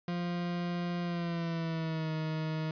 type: tone with pitch glide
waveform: 40% pulse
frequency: 174.61 to 157.37 Hz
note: F3 to D#3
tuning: 0 to +20 cents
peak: -31 dBFS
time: 0.08-2.71 s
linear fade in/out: 2 ms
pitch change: -180 cents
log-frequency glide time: 1.02-2.12 s
effects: resampled to 11025 Hz + 10-bit